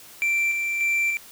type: tone with tremolo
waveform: triangle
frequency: 2349 Hz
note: D7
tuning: in tune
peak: -18 dBFS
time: 0.22-1.17 s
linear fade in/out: 0 ms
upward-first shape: square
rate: 1.7 Hz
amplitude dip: 35%
effects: white hiss -46 dBFS RMS until 1.31 s